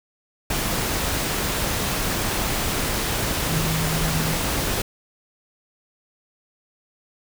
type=tone in noise; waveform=sine; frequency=160.1 Hz; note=D#3; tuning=50 cents sharp; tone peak=-24 dBFS; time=3.49-4.34 s; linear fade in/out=5 ms; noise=pink; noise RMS=-24 dBFS; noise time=0.5-4.82 s; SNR=-3 dB; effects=none